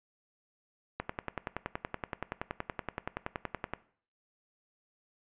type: click train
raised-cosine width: 0.5 ms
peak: -18 dBFS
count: 30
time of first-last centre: 1-3.736 s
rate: 10.6 Hz
effects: noise-tail reverb RT60 0.5 s tail -18 dB re dry + resampled to 8000 Hz